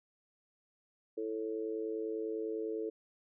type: harmonic tone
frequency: 110 Hz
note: A2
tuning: in tune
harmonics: 3 / 4 / 5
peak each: -40 / -36 / -47 dBFS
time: 1.17-2.9 s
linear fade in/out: 10 ms
effects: none